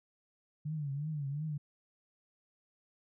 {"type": "tone with vibrato", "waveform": "sine", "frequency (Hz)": 146.83, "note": "D3", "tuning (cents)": 0, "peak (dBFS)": -34, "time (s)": [0.65, 1.58], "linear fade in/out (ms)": 10, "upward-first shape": "triangle", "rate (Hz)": 2.8, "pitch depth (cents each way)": 140, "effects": []}